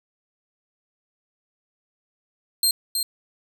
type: tone with echo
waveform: 20% pulse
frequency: 4186 Hz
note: C8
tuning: in tune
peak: -11 dBFS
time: 2.63-2.71 s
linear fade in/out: 2 ms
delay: 320 ms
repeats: 1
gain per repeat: -5 dB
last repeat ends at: 3.03 s
effects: none